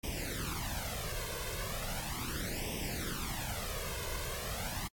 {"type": "noise with flanger", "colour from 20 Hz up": "pink", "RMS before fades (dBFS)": -38, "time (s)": [0.03, 4.88], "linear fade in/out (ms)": 10, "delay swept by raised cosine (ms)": [0.35, 1.95], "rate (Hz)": 0.37, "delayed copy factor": 0.85, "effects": ["AAC 64 kbps"]}